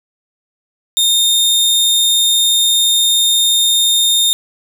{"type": "tone", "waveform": "sawtooth", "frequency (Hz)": 3657, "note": "A#7", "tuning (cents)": -34, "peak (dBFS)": -7, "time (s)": [0.97, 4.33], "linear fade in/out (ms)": 0, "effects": []}